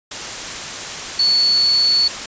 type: tone in noise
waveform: sine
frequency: 4435 Hz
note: C#8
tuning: in tune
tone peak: -12 dBFS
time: 1.19-2.08 s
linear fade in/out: 5 ms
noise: white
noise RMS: -27 dBFS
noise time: 0.11-2.26 s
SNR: +12 dB
effects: resampled to 16000 Hz